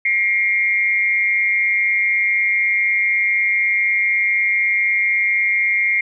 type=tone with amplitude modulation; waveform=sine; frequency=2134 Hz; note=C7; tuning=34 cents sharp; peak=-11 dBFS; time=0.05-6.01 s; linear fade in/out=5 ms; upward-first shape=sine; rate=204 Hz; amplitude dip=70%; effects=none